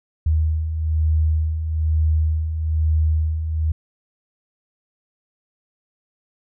sine beating tone pair, 77.6 / 78.7 Hz, D#2 / D#2, -4 / +20 cents, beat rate 1.1 Hz, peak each -25 / -17 dBFS, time 0.26-3.72 s, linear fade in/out 5 ms, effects none

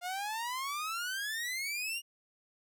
sawtooth exponential sweep, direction up, 698.5 to 2874 Hz, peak -31 dBFS, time 0.01-2.02 s, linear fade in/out 50 ms, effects none

